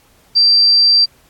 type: tone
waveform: sine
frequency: 4699 Hz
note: D8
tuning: in tune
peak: -7 dBFS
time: 0.35-1.06 s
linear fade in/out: 20 ms
effects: pink hiss -52 dBFS RMS until 1.29 s + AAC 64 kbps